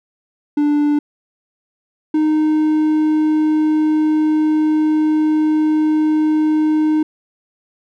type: tone pair in turn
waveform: triangle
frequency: 294 / 308.7 Hz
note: D4 / D#4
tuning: +2 / -14 cents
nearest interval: minor second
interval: 84 cents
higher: second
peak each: -10 dBFS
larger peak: neither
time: 0.57-0.99 / 2.14-7.03 s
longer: second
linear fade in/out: 5 ms
effects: none